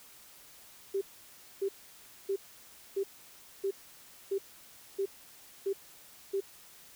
sine tone bursts, 392 Hz, G4, in tune, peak -28 dBFS, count 9, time 0.94-6.406 s, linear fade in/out 10 ms, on 74 ms, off 600 ms, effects white hiss -55 dBFS RMS until 6.95 s

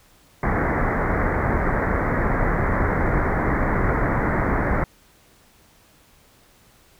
pink low-pass noise, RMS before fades -21 dBFS, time 0.43-4.84 s, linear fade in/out 2 ms, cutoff 2100 Hz, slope 96 dB/octave, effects pink hiss -55 dBFS RMS until 6.99 s

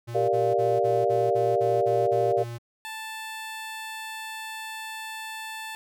square tone bursts, 117.9 Hz, A#2, 20 cents sharp, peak -34 dBFS, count 10, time 0.07-2.585 s, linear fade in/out 20 ms, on 220 ms, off 35 ms
sine chord, G minor seventh, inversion none, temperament equal, 392 / 466.2 / 587.3 / 698.5 Hz, G4 / Bb4 / D5 / F5, 0 / 0 / 0 / 0 cents, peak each -26 dBFS, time 0.14-2.44 s, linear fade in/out 20 ms
15% pulse tone, 880 Hz, A5, in tune, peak -28 dBFS, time 2.85-5.75 s, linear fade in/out 0 ms
effects none

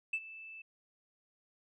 sine tone with ADSR envelope, 2637 Hz, E7, in tune, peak -28 dBFS, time 0.13-0.62 s, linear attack 6 ms, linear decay 56 ms, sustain -18 dB, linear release 7 ms, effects tanh soft clip ceiling -27 dBFS

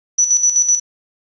sine tone with tremolo, 5930 Hz, F#8, 3 cents sharp, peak -9 dBFS, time 0.18-0.8 s, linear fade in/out 10 ms, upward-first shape square, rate 7.9 Hz, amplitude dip 60%, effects resampled to 16000 Hz + 8-bit

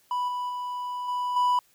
triangle tone with level steps, 987.8 Hz, B5, in tune, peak -23 / -26 / -28 / -24 / -18 dBFS, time 0.11-1.59 s, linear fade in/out 2 ms, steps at 0.28 / 0.49 / 1.08 / 1.36 s, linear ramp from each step 5 ms, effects white hiss -63 dBFS RMS until 1.74 s

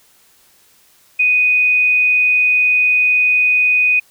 sine tone, 2489 Hz, D#7, in tune, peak -10 dBFS, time 1.19-4 s, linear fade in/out 10 ms, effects white hiss -52 dBFS RMS until 4.1 s

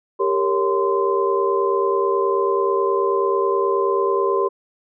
sine tone cluster, 394.2 / 463.5 / 556 / 1034 Hz, G4 / A#4 / C#5 / C6, +10 / -10 / +5 / -21 cents, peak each -19 / -23 / -26 / -22 dBFS, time 0.19-4.49 s, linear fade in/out 20 ms, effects none

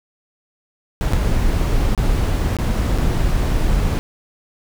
brown noise with dropouts, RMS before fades -17 dBFS, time 1.01-3.99 s, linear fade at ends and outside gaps 0 ms, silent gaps 1.125-1.134 / 1.949-1.977 / 2.567-2.587 / 2.977-2.985 s, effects none

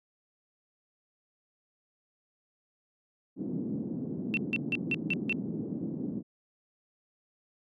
white band-pass noise, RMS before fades -35 dBFS, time 3.36-6.23 s, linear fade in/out 50 ms, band 160 to 290 Hz, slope 24 dB/octave
sine tone bursts, 2694 Hz, E7, 37 cents sharp, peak -26 dBFS, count 6, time 4.34-5.326 s, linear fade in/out 0 ms, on 31 ms, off 160 ms
effects none

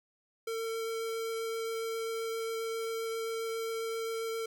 square tone with vibrato, 452.3 Hz, A4, 48 cents sharp, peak -34 dBFS, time 0.47-4.46 s, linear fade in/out 5 ms, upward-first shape triangle, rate 7.5 Hz, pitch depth 9 cents each way, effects none

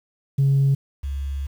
sine tone pair in turn, 137.7 / 69.31 Hz, C#3 / C#2, -11 / 0 cents, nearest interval octave, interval 1189 cents, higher first, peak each -13 / -24 dBFS, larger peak first, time 0.38-0.75 / 1.03-1.47 s, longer second, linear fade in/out 10 ms, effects tanh soft clip ceiling -12 dBFS + 8-bit

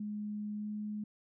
sine tone with pitch glide, 209.3 to 210.6 Hz, G#3 to G#3, +14 to +24 cents, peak -36 dBFS, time 0-1.04 s, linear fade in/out 5 ms, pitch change +10 cents, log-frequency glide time 0.56-0.67 s, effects none

